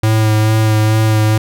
square tone with vibrato, 108.9 Hz, A2, 17 cents flat, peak -10 dBFS, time 0.03-1.38 s, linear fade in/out 5 ms, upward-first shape sine, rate 2.3 Hz, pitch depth 18 cents each way, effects none

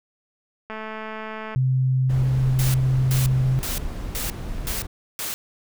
click train, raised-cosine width 0.5 ms, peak -19 dBFS, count 186, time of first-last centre 0.7-1.549 s, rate 218 Hz
sine tone, 130 Hz, C3, 11 cents flat, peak -17 dBFS, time 1.56-3.59 s, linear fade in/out 0 ms
brown noise, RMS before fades -30 dBFS, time 2.09-4.87 s, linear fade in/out 10 ms
white noise bursts, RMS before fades -29 dBFS, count 6, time 2.59-5.34 s, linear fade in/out 0 ms, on 150 ms, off 370 ms
effects none

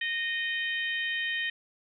harmonic tone, 618 Hz, D#5, 12 cents flat, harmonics 3 / 4 / 5 / 6, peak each -30 / -37 / -35 / -41 dBFS, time 0.01-1.5 s, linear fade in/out 5 ms, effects none

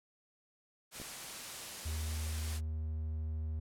white noise, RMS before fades -44 dBFS, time 0.91-2.61 s, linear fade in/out 50 ms
clicks, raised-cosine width 2 ms, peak -34 dBFS, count 2, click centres 1 / 1.016 s
triangle tone, 78.3 Hz, D#2, 11 cents sharp, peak -33 dBFS, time 1.85-3.6 s, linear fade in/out 10 ms
effects low-pass 11000 Hz 12 dB/octave

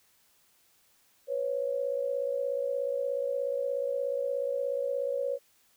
sine tone pair together, 495 / 551.8 Hz, B4 / C#5, +4 / -8 cents, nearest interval major second, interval 188 cents, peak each -32 / -30 dBFS, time 1.27-5.39 s, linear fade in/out 50 ms, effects white hiss -66 dBFS RMS until 5.76 s

